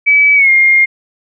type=tone with pitch glide; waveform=sine; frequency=2291 to 2125 Hz; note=D7 to C7; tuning=-44 to +26 cents; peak=-5 dBFS; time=0.06-0.86 s; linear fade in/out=20 ms; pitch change=-130 cents; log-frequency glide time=0.35-0.5 s; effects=none